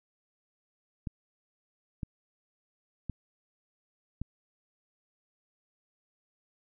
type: clicks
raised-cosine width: 5 ms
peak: -22 dBFS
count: 4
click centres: 1.072 / 2.032 / 3.097 / 4.216 s
effects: none